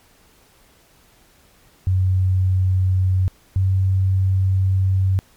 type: tone pair in turn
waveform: sine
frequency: 93.3 / 94.99 Hz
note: F#2 / F#2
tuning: +15 / +46 cents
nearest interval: unison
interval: 31 cents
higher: second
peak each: -14 dBFS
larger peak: neither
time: 1.87-3.28 / 3.56-5.19 s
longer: second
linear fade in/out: 0 ms
effects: pink hiss -54 dBFS RMS until 5.36 s + MP3 96 kbps